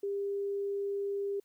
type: tone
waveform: sine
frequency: 400 Hz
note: G4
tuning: 35 cents sharp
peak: -31 dBFS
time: 0.03-1.4 s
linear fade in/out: 5 ms
effects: white hiss -74 dBFS RMS until 1.44 s